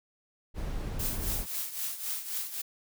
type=noise; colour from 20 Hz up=brown; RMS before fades=-34 dBFS; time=0.54-1.47 s; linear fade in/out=50 ms
type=noise with tremolo; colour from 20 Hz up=blue; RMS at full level=-32 dBFS; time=0.99-2.62 s; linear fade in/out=10 ms; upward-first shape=triangle; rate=3.8 Hz; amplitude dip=75%
effects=none